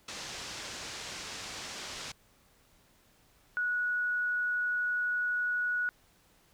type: low-pass noise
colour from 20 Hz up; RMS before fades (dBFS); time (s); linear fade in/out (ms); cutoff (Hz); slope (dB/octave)
white; -42; 0.08-2.12; 5; 6600; 24
type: tone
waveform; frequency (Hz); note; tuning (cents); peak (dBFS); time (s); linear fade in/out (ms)
sine; 1464; F#6; -19; -28; 3.57-5.89; 0
effects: pink hiss -65 dBFS RMS until 6.53 s